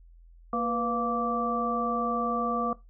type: harmonic tone with a mistuned harmonic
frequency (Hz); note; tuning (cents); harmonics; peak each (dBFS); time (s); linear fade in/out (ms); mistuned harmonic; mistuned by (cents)
233.1; A#3; 0; 1 / 2 / 3 / 5; -31 / -33 / -33 / -29; 0.53-2.73; 2; 2; +88
effects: noise-tail reverb RT60 0.2 s tail -18 dB re dry + added 42 Hz sine -50 dBFS peak until 2.89 s